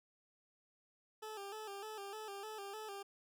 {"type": "tone with vibrato", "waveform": "20% pulse", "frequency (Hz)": 415, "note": "G#4", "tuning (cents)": -1, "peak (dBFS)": -40, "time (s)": [1.22, 3.03], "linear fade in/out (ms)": 10, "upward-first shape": "square", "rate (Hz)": 3.3, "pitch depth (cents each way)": 75, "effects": []}